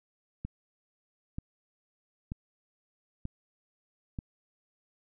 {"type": "click train", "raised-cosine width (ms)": 5, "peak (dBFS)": -23, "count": 5, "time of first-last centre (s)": [0.45, 4.188], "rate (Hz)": 1.07, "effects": []}